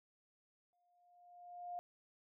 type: tone with exponential growth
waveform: sine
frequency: 707 Hz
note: F5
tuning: 21 cents sharp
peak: -40 dBFS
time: 0.73-1.79 s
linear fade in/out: 0 ms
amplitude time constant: 230 ms
effects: none